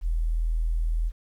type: tone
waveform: sine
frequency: 40.75 Hz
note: E1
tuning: 19 cents flat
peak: -22 dBFS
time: 0.01-1.12 s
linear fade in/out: 50 ms
effects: 10-bit